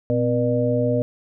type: harmonic tone with a mistuned harmonic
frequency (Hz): 120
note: B2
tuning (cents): -49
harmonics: 1 / 2 / 4 / 5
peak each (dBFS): -23 / -23 / -23 / -23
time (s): 0.1-1.02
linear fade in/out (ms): 0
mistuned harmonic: 2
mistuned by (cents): +99
effects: none